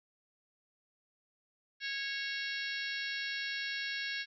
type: harmonic tone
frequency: 550 Hz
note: C#5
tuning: 14 cents flat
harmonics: 3 / 4 / 5 / 6 / 7 / 8 / 9 / 10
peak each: -39 / -42 / -44 / -46 / -44 / -45 / -52 / -47 dBFS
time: 1.8-4.26 s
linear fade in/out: 50 ms
effects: none